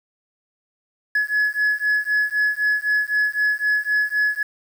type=beating tone pair; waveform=sine; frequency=1695 / 1698.9 Hz; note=G#6 / G#6; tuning=+35 / +39 cents; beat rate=3.9 Hz; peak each=-19 dBFS; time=1.15-4.43 s; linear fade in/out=5 ms; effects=tanh soft clip ceiling -14 dBFS + 7-bit